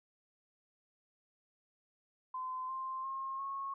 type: tone with pitch steps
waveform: sine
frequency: 1028 / 1049.6 / 1071.7 / 1094.2 Hz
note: C6 / C6 / C6 / C#6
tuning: -31 / +5 / +41 / -23 cents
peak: -37 dBFS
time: 2.34-3.74 s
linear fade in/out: 5 ms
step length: 350 ms
effects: none